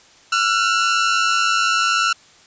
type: tone pair together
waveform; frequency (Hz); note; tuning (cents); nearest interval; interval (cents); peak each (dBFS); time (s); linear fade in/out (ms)
sawtooth; 1349 / 1449.5; E6 / F#6; +40 / -36; minor second; 124; -13 / -17; 0.32-2.13; 5
effects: white hiss -49 dBFS RMS until 2.46 s + resampled to 16000 Hz